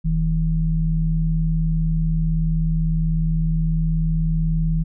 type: tone pair together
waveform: sine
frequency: 40.17 / 160.7 Hz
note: E1 / E3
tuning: -44 / -44 cents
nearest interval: 2 octaves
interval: 2400 cents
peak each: -20 / -19 dBFS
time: 0.04-4.84 s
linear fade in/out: 20 ms
effects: none